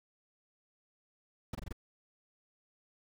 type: noise bursts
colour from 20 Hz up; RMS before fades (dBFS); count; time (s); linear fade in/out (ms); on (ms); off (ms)
brown; -38; 5; 1.53-1.727; 5; 21; 23
effects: none